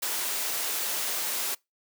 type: high-pass noise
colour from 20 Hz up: white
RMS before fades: -30 dBFS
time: 0.02-1.55 s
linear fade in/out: 10 ms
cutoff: 330 Hz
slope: 12 dB/octave
effects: noise-tail reverb RT60 0.2 s tail -25 dB re dry